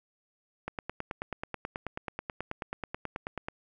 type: click train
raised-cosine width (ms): 0.5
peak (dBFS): -19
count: 27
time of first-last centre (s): 0.68-3.485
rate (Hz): 9.27
effects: none